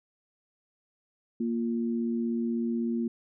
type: tone pair together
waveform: sine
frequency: 233.2 / 349.4 Hz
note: A#3 / F4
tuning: +1 / +1 cents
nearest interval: perfect fifth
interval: 700 cents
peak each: -27 / -34 dBFS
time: 1.4-3.08 s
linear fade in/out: 5 ms
effects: none